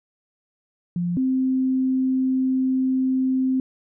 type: tone pair in turn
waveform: sine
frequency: 174.61 / 260.6 Hz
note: F3 / C4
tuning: 0 / -7 cents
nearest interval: perfect fifth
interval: 693 cents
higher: second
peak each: -21 / -18 dBFS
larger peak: second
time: 0.96-1.17 / 1.17-3.6 s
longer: second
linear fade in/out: 2 ms
effects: none